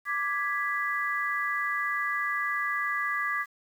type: chord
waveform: sine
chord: G# diminished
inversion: second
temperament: equal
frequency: 1174.7 / 1661.2 / 1975.5 Hz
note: D6 / G#6 / B6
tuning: 0 / 0 / 0 cents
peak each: -31 dBFS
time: 0.05-3.46 s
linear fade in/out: 50 ms
effects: 9-bit